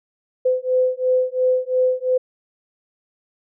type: beating tone pair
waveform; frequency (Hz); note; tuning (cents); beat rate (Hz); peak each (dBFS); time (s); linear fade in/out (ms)
sine; 508 / 510.9; B4 / C5; +49 / -41; 2.9; -19; 0.45-2.18; 10
effects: none